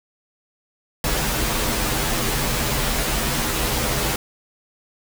pink noise with comb filter, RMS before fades -22 dBFS, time 1.04-4.16 s, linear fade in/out 2 ms, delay 11 ms, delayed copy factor -1, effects none

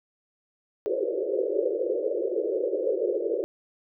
white band-pass noise, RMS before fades -27 dBFS, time 0.86-3.44 s, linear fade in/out 0 ms, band 340 to 560 Hz, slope 96 dB/octave, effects none

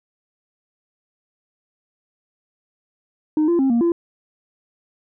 sine tone with pitch steps, 307.5 / 343.2 / 267.9 / 234.8 / 340.8 Hz, D#4 / F4 / C4 / A#3 / F4, -20 / -30 / +41 / +13 / -42 cents, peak -12 dBFS, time 3.37-3.92 s, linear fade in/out 2 ms, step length 110 ms, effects tanh soft clip ceiling -13 dBFS

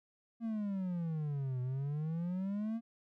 triangle exponential two-way sweep, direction down then up, 233.1 to 124.2 to 233.1 Hz, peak -32 dBFS, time 0.4-2.81 s, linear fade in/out 50 ms, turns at 1.61 s, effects none

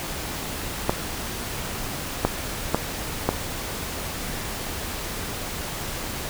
clicks, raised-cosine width 1 ms, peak -4 dBFS, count 4, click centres 0.895 / 2.25 / 2.746 / 3.29 s, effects pink hiss -31 dBFS RMS until 6.29 s

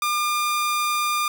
sawtooth tone, 1203 Hz, D6, 41 cents sharp, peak -17 dBFS, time 0.02-1.28 s, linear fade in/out 2 ms, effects none

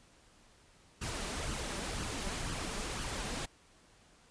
pink noise with flanger, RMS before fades -38 dBFS, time 1.01-3.46 s, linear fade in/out 10 ms, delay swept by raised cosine 0.65 to 5.15 ms, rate 2 Hz, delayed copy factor +0.5, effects pink hiss -63 dBFS RMS until 4.3 s + resampled to 22050 Hz

